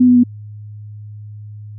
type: tone with pitch steps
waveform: sine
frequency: 250 / 247.1 / 244.3 Hz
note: B3 / B3 / B3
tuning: +21 / +1 / -19 cents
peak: -6 dBFS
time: 0-0.237 s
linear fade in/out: 10 ms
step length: 79 ms
effects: added 105 Hz sine -30 dBFS peak until 1.78 s